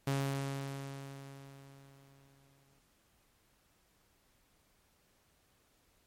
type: tone with exponential decay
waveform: sawtooth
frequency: 137.6 Hz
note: C#3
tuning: 12 cents flat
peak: -26 dBFS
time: 0.07-2.79 s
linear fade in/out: 5 ms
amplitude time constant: 590 ms
effects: pink hiss -71 dBFS RMS until 6.06 s + MP3 64 kbps